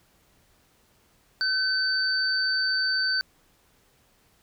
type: tone pair together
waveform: sine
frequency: 1527 / 4576 Hz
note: G6 / D8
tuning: -46 / -46 cents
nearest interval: octave + perfect fifth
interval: 1900 cents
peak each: -25 dBFS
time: 1.41-3.21 s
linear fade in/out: 0 ms
effects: pink hiss -63 dBFS RMS until 4.42 s